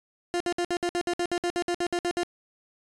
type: tone bursts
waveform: 30% pulse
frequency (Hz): 350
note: F4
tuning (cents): +4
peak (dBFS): -22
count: 16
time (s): 0.34-2.233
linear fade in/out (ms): 0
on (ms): 63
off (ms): 59
effects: resampled to 22050 Hz